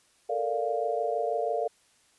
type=chord; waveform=sine; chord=Bb major seventh; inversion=third; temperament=equal; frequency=440 / 466.2 / 587.3 / 698.5 Hz; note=A4 / Bb4 / D5 / F5; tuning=0 / 0 / 0 / 0 cents; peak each=-33 / -32 / -32 / -30 dBFS; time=0.29-1.68 s; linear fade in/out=10 ms; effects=white hiss -64 dBFS RMS until 2.18 s + resampled to 24000 Hz